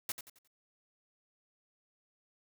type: noise with echo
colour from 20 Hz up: white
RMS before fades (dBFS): -36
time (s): 0.09-0.12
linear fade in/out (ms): 2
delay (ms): 89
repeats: 4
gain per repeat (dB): -9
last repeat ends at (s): 0.476
effects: none